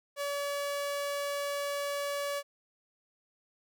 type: tone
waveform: sawtooth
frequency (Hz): 570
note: C#5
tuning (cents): +48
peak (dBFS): -28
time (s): 0.16-2.43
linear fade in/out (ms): 50
effects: none